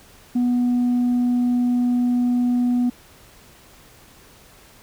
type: tone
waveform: sine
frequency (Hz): 245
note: B3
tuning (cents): -14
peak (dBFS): -14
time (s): 0.35-2.9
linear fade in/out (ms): 10
effects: tanh soft clip ceiling -15 dBFS + pink hiss -49 dBFS RMS until 4.82 s